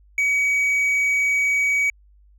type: tone with hard clipping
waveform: sine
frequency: 2266 Hz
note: C#7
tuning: 37 cents sharp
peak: -18 dBFS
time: 0.18-1.9 s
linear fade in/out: 2 ms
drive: 3 dB
effects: added 50 Hz sine -50 dBFS peak until 2.38 s